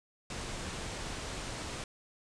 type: low-pass noise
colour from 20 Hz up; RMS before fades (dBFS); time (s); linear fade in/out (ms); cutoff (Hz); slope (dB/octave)
pink; -40; 0.3-1.84; 2; 9200; 48
effects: none